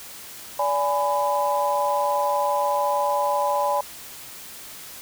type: tone cluster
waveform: sine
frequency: 578 / 832 / 999 Hz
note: D5 / G#5 / B5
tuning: -28 / +3 / +20 cents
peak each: -24 dBFS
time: 0.59-3.81 s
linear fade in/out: 5 ms
effects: white hiss -40 dBFS RMS until 5.01 s